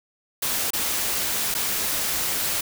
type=noise with dropouts; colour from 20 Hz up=white; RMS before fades=-25 dBFS; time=0.42-2.61 s; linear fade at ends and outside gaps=5 ms; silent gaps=0.706-0.733 / 1.542-1.548 s; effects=none